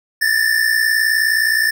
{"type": "tone pair together", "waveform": "square", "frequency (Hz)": [1746, 1805.5], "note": ["A6", "A6"], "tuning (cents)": [-14, 44], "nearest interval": "minor second", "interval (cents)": 58, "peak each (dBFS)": -17, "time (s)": [0.21, 1.71], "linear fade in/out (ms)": 10, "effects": []}